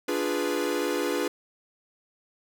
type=chord; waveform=45% pulse; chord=D diminished seventh; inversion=none; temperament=equal; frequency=293.7 / 349.2 / 415.3 / 493.9 Hz; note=D4 / F4 / Ab4 / Cb5; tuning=0 / 0 / 0 / 0 cents; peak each=-31 dBFS; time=0.08-1.28 s; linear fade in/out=5 ms; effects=none